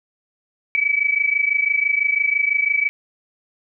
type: tone pair together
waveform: sine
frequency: 2275 / 2301 Hz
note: C#7 / D7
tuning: +44 / -36 cents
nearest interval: unison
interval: 20 cents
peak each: -19 dBFS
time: 0.75-2.89 s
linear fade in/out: 0 ms
effects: none